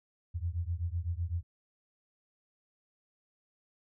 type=beating tone pair; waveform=sine; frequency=82.41 / 90.31 Hz; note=E2 / F#2; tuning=0 / -41 cents; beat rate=7.9 Hz; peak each=-34 / -35 dBFS; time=0.34-1.43 s; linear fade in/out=20 ms; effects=none